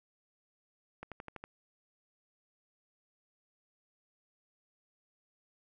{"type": "accelerating click train", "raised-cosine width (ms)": 0.5, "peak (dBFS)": -28, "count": 6, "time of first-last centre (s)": [1.03, 1.44], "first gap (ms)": 87, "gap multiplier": 0.97, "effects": []}